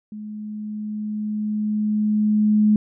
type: tone with level ramp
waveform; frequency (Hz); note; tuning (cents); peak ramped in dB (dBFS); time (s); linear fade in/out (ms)
sine; 212; G#3; +36; -31 to -12; 0.12-2.76; 2
effects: none